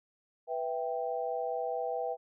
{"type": "chord", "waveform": "sine", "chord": "E minor", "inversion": "second", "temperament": "equal", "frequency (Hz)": [493.9, 659.3, 784], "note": ["B4", "E5", "G5"], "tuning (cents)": [0, 0, 0], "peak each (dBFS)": [-35, -36, -36], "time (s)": [0.47, 2.17], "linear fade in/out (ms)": 50, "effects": []}